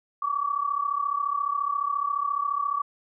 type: tone pair together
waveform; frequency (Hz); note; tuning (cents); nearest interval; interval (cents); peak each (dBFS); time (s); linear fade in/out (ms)
sine; 1127 / 1161.4; C#6 / D6; +28 / -20; minor second; 52; -27; 0.22-2.82; 5
effects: none